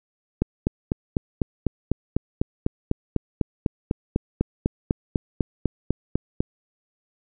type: click train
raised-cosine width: 3 ms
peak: -7 dBFS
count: 25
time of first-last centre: 0.42-6.405 s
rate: 4.01 Hz
effects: none